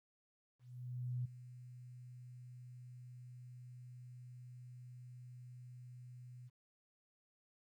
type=tone with ADSR envelope; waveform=sine; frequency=124.1 Hz; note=B2; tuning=9 cents sharp; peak=-36 dBFS; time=0.59-6.5 s; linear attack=660 ms; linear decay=9 ms; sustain=-15 dB; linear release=31 ms; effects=13-bit